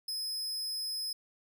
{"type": "tone", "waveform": "40% pulse", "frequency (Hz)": 5100, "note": "D#8", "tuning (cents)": 42, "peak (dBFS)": -33, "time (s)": [0.08, 1.13], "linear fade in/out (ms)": 5, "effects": []}